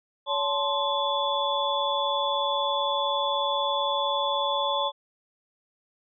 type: tone cluster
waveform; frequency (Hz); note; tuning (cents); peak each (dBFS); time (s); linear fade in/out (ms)
sine; 565 / 876 / 1048 / 3441; C#5 / A5 / C6 / A7; +33 / -8 / +2 / -39; -29; 0.26-4.92; 50
effects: none